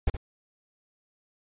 brown noise with echo, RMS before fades -22 dBFS, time 0.07-0.1 s, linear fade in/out 5 ms, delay 69 ms, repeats 1, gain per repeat -10 dB, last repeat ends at 0.169 s, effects resampled to 8000 Hz

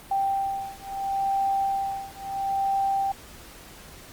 sine beating tone pair, 784 / 784.74 Hz, G5 / G5, 0 / +2 cents, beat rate 0.74 Hz, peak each -27 / -27 dBFS, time 0.11-3.12 s, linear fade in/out 5 ms, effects pink hiss -46 dBFS RMS until 4.12 s + Opus 32 kbps

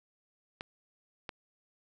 clicks, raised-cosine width 0.3 ms, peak -22 dBFS, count 2, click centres 0.609 / 1.292 s, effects none

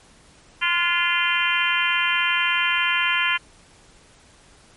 harmonic tone with a mistuned harmonic, 344.9 Hz, F4, 22 cents flat, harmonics 3 / 4 / 5 / 6 / 7 / 8 / 9, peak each -26 / -26 / -26 / -26 / -26 / -26 / -26 dBFS, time 0.61-3.38 s, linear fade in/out 20 ms, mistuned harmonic 4, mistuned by +41 cents, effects pink hiss -52 dBFS RMS until 4.76 s + MP3 48 kbps

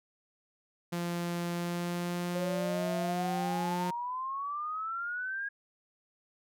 sawtooth tone with pitch glide, 172.9 to 177.66 Hz, F3 to F3, -17 to +30 cents, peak -28 dBFS, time 0.92-3.91 s, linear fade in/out 10 ms, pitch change +47 cents, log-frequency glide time 1.51-2.71 s
sine exponential sweep, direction up, 532 to 1646 Hz, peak -33 dBFS, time 2.35-5.49 s, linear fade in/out 10 ms
effects none

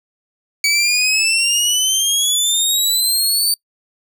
20% pulse exponential sweep, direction up, 2268 to 4608 Hz, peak -8 dBFS, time 0.64-3.54 s, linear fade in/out 2 ms, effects noise-tail reverb RT60 0.1 s tail -24 dB re dry

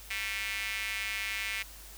square tone with high-pass filter, 103.83 Hz, G#2, in tune, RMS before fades -35 dBFS, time 0.1-1.63 s, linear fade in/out 10 ms, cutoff 2200 Hz, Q 4.1, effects added 50 Hz sine -50 dBFS peak until 1.97 s + white hiss -50 dBFS RMS until 1.97 s

